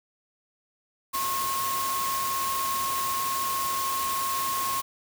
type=tone in noise; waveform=sine; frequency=1081 Hz; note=C#6; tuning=44 cents flat; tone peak=-27 dBFS; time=1.13-4.82 s; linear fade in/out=20 ms; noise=white; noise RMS=-32 dBFS; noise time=1.13-4.82 s; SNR=+2 dB; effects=none